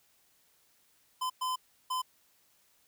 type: tone bursts at uneven times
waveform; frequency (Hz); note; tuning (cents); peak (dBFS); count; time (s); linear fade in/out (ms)
square; 1021; C6; -43; -31; 3; 1.21-1.3 / 1.41-1.56 / 1.9-2.02; 10
effects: white hiss -68 dBFS RMS until 2.87 s